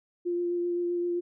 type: tone with vibrato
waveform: sine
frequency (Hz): 349.2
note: F4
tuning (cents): 0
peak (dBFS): -26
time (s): 0.25-1.21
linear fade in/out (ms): 20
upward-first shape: sine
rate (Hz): 7.7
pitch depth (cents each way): 12
effects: none